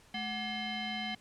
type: tone with frequency modulation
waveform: sine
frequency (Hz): 1172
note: D6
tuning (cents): -4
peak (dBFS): -34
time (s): 0.14-1.15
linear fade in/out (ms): 5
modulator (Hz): 957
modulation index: 2.6
effects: pink hiss -61 dBFS RMS until 1.2 s + low-pass 10000 Hz 12 dB/octave